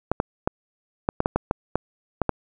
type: clicks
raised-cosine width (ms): 1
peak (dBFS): -6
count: 11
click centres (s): 0.116 / 0.201 / 0.475 / 1.089 / 1.204 / 1.259 / 1.36 / 1.511 / 1.756 / 2.217 / 2.293
effects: none